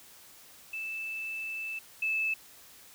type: tone pair in turn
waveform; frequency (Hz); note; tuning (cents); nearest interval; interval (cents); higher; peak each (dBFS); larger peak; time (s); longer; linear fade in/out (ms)
sine; 2637 / 2620; E7 / E7; 0 / -11; unison; 11; first; -34 / -27; second; 0.73-1.79 / 2.02-2.34; first; 5
effects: white hiss -54 dBFS RMS until 2.94 s